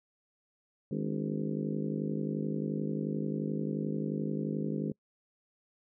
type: harmonic tone with a mistuned harmonic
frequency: 51.4 Hz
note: G#1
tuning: 17 cents flat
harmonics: 3 / 4 / 5 / 6 / 7 / 8 / 9 / 10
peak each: -36 / -35 / -39 / -41 / -42 / -41 / -46 / -47 dBFS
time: 0.91-4.92 s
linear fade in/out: 5 ms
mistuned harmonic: 5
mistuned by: +100 cents
effects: noise-tail reverb RT60 0.1 s tail -25 dB re dry